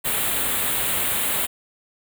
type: band-stop noise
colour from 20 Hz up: white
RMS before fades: -23 dBFS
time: 0.04-1.47 s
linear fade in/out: 20 ms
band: 3900 to 7800 Hz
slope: 48 dB/octave
effects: none